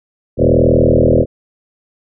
sine tone with frequency modulation, 311.1 Hz, D#4, in tune, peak -7 dBFS, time 0.37-1.26 s, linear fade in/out 50 ms, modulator 40.6 Hz, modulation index 6.4, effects none

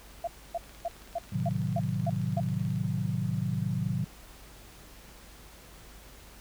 sine tone bursts, 682 Hz, F5, 41 cents flat, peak -28 dBFS, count 8, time 0.24-2.402 s, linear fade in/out 5 ms, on 34 ms, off 270 ms
click train, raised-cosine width 0.2 ms, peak -35 dBFS, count 40, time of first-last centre 0.64-2.76 s, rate 18.4 Hz
sine chord, A diminished seventh, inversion none, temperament equal, 110 / 130.81 / 155.56 / 185 Hz, A2 / C3 / Eb3 / Gb3, 0 / 0 / 0 / 0 cents, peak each -33 dBFS, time 1.32-4.05 s, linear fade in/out 10 ms
effects added 50 Hz sine -53 dBFS peak until 6.4 s + pink hiss -52 dBFS RMS until 6.4 s

